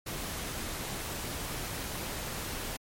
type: noise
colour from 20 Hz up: pink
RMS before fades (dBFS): -37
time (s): 0.06-2.77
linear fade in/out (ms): 10
effects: MP3 64 kbps